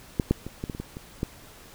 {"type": "clicks", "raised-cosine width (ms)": 3, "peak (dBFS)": [-9, -7, -21, -17, -18, -24, -19, -24, -13], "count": 9, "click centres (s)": [0.198, 0.31, 0.466, 0.639, 0.698, 0.749, 0.8, 0.969, 1.231], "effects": ["pink hiss -49 dBFS RMS until 1.74 s"]}